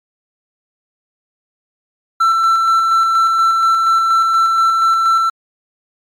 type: tone with tremolo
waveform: triangle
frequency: 1339 Hz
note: E6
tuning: 27 cents sharp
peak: -7 dBFS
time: 2.2-5.3 s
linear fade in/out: 10 ms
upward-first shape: square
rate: 4.2 Hz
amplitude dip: 25%
effects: MP3 96 kbps